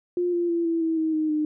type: tone with pitch steps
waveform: sine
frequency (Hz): 353.7 / 346.2 / 338.9 / 331.7 / 324.7 / 317.9 / 311.1 / 304.6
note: F4 / F4 / E4 / E4 / E4 / D#4 / D#4 / D#4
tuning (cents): +22 / -15 / +48 / +11 / -26 / +37 / 0 / -37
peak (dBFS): -21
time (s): 0.17-1.45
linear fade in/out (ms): 2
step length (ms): 160
effects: none